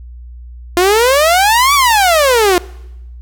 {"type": "exponential two-way sweep", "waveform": "sawtooth", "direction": "up then down", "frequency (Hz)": [344.6, 1174.7, 344.6], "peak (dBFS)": -4, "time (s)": [0.77, 2.58], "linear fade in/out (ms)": 0, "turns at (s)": 1.74, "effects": ["noise-tail reverb RT60 0.9 s tail -22 dB re dry", "added 60 Hz sine -29 dBFS peak until 3.21 s"]}